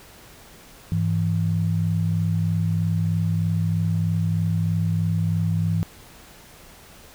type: tone pair together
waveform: sine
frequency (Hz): 101.65 / 164.81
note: G#2 / E3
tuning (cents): -37 / 0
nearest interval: minor sixth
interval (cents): 837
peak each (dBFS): -22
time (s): 0.92-5.83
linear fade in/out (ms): 0
effects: pink hiss -47 dBFS RMS until 7.14 s